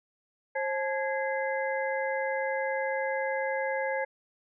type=tone cluster; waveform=sine; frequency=534 / 864 / 1653 / 2058 Hz; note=C5 / A5 / G#6 / C7; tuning=+35 / -32 / -9 / -29 cents; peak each=-30 / -34 / -35 / -37 dBFS; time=0.55-4.05 s; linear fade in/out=10 ms; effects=none